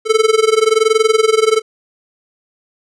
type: tone with amplitude modulation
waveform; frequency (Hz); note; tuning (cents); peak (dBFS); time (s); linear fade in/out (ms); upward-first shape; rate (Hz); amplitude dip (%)
square; 440; A4; 0; -7; 0.05-1.62; 50; sine; 21.1; 90
effects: resampled to 22050 Hz